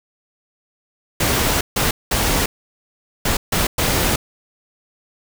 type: noise bursts at uneven times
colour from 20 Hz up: pink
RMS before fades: -18 dBFS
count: 6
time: 1.2-1.61 / 1.76-1.91 / 2.11-2.46 / 3.25-3.37 / 3.52-3.67 / 3.78-4.16 s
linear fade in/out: 5 ms
effects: none